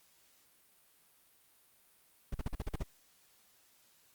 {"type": "noise bursts", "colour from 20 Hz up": "brown", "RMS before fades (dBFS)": -34, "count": 8, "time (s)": [2.32, 2.828], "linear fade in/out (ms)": 5, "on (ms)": 25, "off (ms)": 44, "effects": ["white hiss -67 dBFS RMS until 4.14 s", "Opus 48 kbps"]}